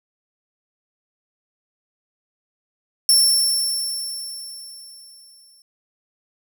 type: tone with exponential decay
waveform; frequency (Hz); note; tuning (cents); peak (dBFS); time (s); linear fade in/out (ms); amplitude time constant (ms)
25% pulse; 5410; E8; +44; -6; 3.09-5.62; 1; 550
effects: none